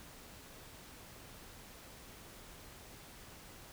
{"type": "silence", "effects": ["pink hiss -54 dBFS RMS until 3.72 s"]}